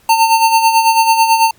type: tone with tremolo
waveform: square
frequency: 900 Hz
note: A5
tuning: 39 cents sharp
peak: -6 dBFS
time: 0.09-1.51 s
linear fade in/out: 5 ms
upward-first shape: sine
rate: 9.1 Hz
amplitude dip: 60%
effects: pink hiss -50 dBFS RMS until 1.58 s + MP3 96 kbps